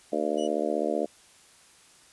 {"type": "harmonic tone", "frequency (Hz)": 75.7, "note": "D#2", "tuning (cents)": -47, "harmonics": [3, 4, 5, 6, 7, 8, 9], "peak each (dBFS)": [-35, -32, -33, -32, -33, -31, -34], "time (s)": [0.12, 1.06], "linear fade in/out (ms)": 10}
{"type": "tone", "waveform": "sawtooth", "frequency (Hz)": 2938, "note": "F#7", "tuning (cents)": -13, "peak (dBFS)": -37, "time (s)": [0.37, 0.48], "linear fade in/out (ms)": 20}
{"effects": ["white hiss -56 dBFS RMS until 2.12 s", "resampled to 24000 Hz"]}